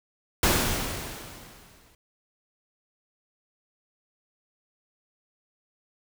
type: noise with exponential decay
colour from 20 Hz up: pink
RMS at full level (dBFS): -20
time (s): 0.43-1.95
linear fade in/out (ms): 2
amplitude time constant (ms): 330
effects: none